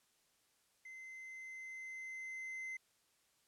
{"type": "tone with level ramp", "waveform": "triangle", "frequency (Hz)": 2063, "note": "C7", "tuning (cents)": -25, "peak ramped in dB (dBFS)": [-48, -40], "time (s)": [0.85, 2.77], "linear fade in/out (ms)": 5, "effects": ["white hiss -75 dBFS RMS until 3.47 s", "low-pass 11000 Hz 12 dB/octave"]}